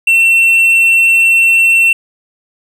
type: tone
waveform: triangle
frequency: 2703 Hz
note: E7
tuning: 43 cents sharp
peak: -4 dBFS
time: 0.07-1.93 s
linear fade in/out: 5 ms
effects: none